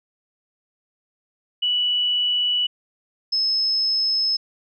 sine tone pair in turn, 2952 / 5193 Hz, F#7 / E8, -5 / -27 cents, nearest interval minor seventh, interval 978 cents, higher second, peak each -18 dBFS, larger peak neither, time 1.62-2.67 / 3.32-4.37 s, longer neither, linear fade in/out 10 ms, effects none

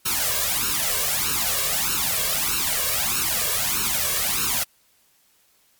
white noise with flanger, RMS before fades -23 dBFS, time 0.05-4.64 s, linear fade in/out 10 ms, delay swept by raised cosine 0.73 to 1.83 ms, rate 1.6 Hz, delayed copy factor +0.9, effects white hiss -61 dBFS RMS until 5.79 s + MP3 96 kbps

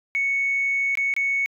sine tone with dropouts, 2217 Hz, C#7, in tune, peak -19 dBFS, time 0.15-1.46 s, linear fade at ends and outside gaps 0 ms, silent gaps 0.953-0.973 / 1.139-1.165 s, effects tanh soft clip ceiling -15 dBFS

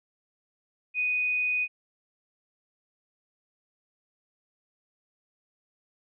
sine tone, 2487 Hz, D#7, 1 cent flat, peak -24 dBFS, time 0.94-1.68 s, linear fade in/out 50 ms, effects none

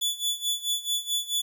sawtooth tone with tremolo, 3452 Hz, A7, 34 cents flat, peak -20 dBFS, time 0.01-1.42 s, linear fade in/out 10 ms, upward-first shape sine, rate 4.6 Hz, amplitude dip 85%, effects 10-bit

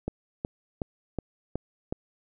click train, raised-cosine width 2 ms, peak -16 dBFS, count 6, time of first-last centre 0.08-1.925 s, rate 2.71 Hz, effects none

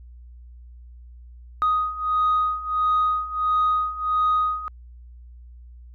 sine beating tone pair, 1247 / 1248.5 Hz, D#6 / D#6, +3 / +6 cents, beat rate 1.5 Hz, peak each -23 / -20 dBFS, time 1.62-4.68 s, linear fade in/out 0 ms, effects tanh soft clip ceiling -14 dBFS + added 60 Hz sine -41 dBFS peak until 5.94 s

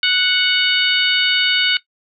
harmonic tone, 739 Hz, F#5, 2 cents flat, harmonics 2 / 3 / 4 / 5 / 6, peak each -20 / -20 / -17 / -20 / -23 dBFS, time 0.03-1.77 s, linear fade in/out 2 ms, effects noise-tail reverb RT60 0.1 s tail -17 dB re dry

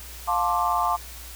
sine chord, D minor seventh, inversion first, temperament just, 704.8 / 881 / 1057.2 / 1174.7 Hz, F5 / A5 / C6 / D6, +16 / +2 / +18 / 0 cents, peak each -26 dBFS, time 0.27-0.97 s, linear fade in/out 20 ms, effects added 60 Hz sine -41 dBFS peak until 1.35 s + white hiss -42 dBFS RMS until 1.35 s

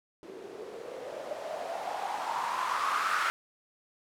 violet noise with low-pass filter sweep, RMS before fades -34 dBFS, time 0.23-3.3 s, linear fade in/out 0 ms, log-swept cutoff 360 to 1400 Hz, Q 5.8, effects none

